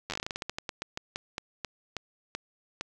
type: slowing click train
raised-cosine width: 0.2 ms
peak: -16 dBFS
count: 23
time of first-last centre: 0.1-2.81 s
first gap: 10 ms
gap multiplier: 1.2
effects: none